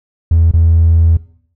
triangle tone with dropouts, 82.41 Hz, E2, in tune, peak -3 dBFS, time 0.31-1.17 s, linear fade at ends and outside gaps 5 ms, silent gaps 0.513-0.537 s, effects noise-tail reverb RT60 0.6 s tail -21 dB re dry + tanh soft clip ceiling -2 dBFS

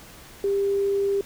sine tone, 397.6 Hz, G4, 25 cents sharp, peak -20 dBFS, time 0.44-1.21 s, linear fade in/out 2 ms, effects pink hiss -46 dBFS RMS until 1.25 s

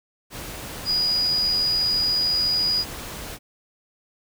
sine tone in noise, 4907 Hz, D#8, 25 cents flat, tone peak -19 dBFS, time 0.85-2.85 s, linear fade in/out 50 ms, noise pink, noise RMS -35 dBFS, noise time 0.3-3.39 s, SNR +13 dB, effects none

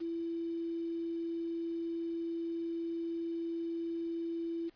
sine tone with quantisation, 334.2 Hz, E4, 24 cents sharp, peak -34 dBFS, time 0-4.7 s, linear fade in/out 20 ms, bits 9, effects pink hiss -68 dBFS RMS until 4.75 s + resampled to 11025 Hz

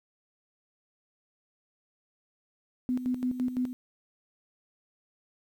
sine tone with tremolo, 251.3 Hz, B3, 30 cents sharp, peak -25 dBFS, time 2.89-3.73 s, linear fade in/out 0 ms, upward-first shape square, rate 5.9 Hz, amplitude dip 65%, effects 10-bit

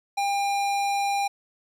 square tone with low-pass filter, 801 Hz, G5, 37 cents sharp, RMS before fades -25 dBFS, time 0.17-1.28 s, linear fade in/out 10 ms, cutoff 11000 Hz, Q 0.61, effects 11-bit

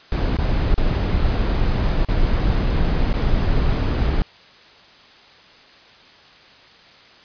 brown noise with dropouts, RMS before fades -18 dBFS, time 0.12-4.22 s, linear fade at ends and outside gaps 1 ms, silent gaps 0.37-0.387 / 0.742-0.778 / 2.049-2.086 / 3.13-3.139 s, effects white hiss -47 dBFS RMS until 7.24 s + resampled to 11025 Hz

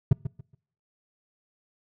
triangle tone with echo, 132.9 Hz, C3, 27 cents sharp, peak -11 dBFS, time 0.11-0.13 s, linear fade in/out 5 ms, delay 140 ms, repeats 3, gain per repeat -12 dB, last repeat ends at 0.55 s, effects noise-tail reverb RT60 0.7 s tail -26 dB re dry

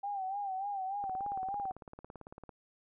sine tone with vibrato, 784 Hz, G5, in tune, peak -34 dBFS, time 0.03-1.72 s, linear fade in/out 10 ms, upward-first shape sine, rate 3.4 Hz, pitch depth 78 cents each way
click train, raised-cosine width 1 ms, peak -33 dBFS, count 27, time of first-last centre 1.04-2.493 s, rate 17.9 Hz
effects none

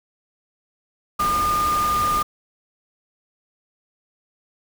sine tone in noise, 1212 Hz, D#6, 46 cents flat, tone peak -18 dBFS, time 1.19-2.23 s, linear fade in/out 10 ms, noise pink, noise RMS -29 dBFS, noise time 1.19-2.23 s, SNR +8 dB, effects none

